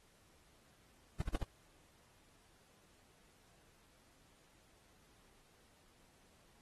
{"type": "noise bursts", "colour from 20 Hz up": "brown", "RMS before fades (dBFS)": -33, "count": 4, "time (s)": [1.2, 1.433], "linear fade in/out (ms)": 5, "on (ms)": 20, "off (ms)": 51, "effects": ["pink hiss -69 dBFS RMS until 6.61 s", "AAC 32 kbps"]}